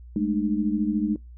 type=tone cluster; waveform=sine; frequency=205.1 / 218.7 / 304 Hz; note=G#3 / A3 / D#4; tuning=-21 / -10 / -40 cents; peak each=-26 dBFS; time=0.16-1.16 s; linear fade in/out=2 ms; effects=noise-tail reverb RT60 0.2 s tail -26 dB re dry + added 60 Hz sine -41 dBFS peak until 1.37 s